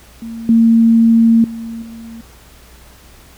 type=tone with level steps; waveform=sine; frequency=228.3 Hz; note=A#3; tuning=36 cents flat; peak=-24 / -6 / -23 / -29 dBFS; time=0.22-2.21 s; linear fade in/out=2 ms; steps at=0.49 / 1.44 / 1.82 s; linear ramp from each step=2 ms; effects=added 60 Hz sine -44 dBFS peak until 3.37 s + pink hiss -44 dBFS RMS until 3.37 s